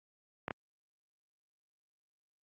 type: clicks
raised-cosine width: 0.5 ms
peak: -20 dBFS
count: 2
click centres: 0.481 / 0.508 s
effects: high-pass 80 Hz 12 dB/octave + Opus 48 kbps